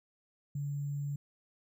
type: tone with sample-and-hold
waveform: sine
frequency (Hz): 143.2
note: D3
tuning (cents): -43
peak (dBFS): -33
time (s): 0.55-1.16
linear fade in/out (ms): 5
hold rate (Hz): 7350
effects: none